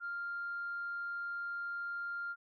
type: tone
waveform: sine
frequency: 1396.9 Hz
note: F6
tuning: in tune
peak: -36 dBFS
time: 0-2.36 s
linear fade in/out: 50 ms
effects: tanh soft clip ceiling -32 dBFS